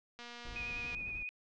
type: click train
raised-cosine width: 0.2 ms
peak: -31 dBFS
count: 182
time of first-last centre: 0.19-0.947 s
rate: 239 Hz
type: noise with tremolo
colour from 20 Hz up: brown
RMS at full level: -47 dBFS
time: 0.45-1.23 s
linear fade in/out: 5 ms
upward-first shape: sine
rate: 13 Hz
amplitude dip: 40%
type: tone with vibrato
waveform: sine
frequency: 2474 Hz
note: D#7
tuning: 10 cents flat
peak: -38 dBFS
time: 0.56-1.29 s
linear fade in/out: 0 ms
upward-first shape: sine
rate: 10 Hz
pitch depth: 22 cents each way
effects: low-pass 5000 Hz 12 dB/octave